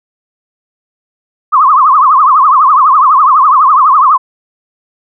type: tone with vibrato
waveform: sine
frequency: 1136 Hz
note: C#6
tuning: 42 cents sharp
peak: -3 dBFS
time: 1.52-4.18 s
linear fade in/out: 20 ms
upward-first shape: triangle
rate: 12 Hz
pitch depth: 230 cents each way
effects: none